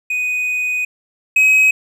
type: tone pair in turn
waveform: triangle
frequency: 2491 / 2540 Hz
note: D#7 / D#7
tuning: +1 / +35 cents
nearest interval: unison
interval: 34 cents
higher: second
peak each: -15 / -7 dBFS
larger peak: second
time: 0.1-0.85 / 1.36-1.71 s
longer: first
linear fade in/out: 5 ms
effects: none